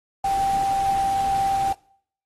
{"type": "tone in noise", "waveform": "sine", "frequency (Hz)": 784, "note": "G5", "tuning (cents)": 0, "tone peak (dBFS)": -19, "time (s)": [0.24, 1.73], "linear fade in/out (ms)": 5, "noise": "pink", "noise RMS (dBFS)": -36, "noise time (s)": [0.24, 1.73], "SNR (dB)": 14, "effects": ["noise-tail reverb RT60 0.6 s tail -23 dB re dry", "AAC 32 kbps"]}